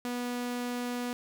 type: tone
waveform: sawtooth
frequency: 244.4 Hz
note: B3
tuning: 18 cents flat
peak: -28 dBFS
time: 0.05-1.13 s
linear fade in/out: 0 ms
effects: none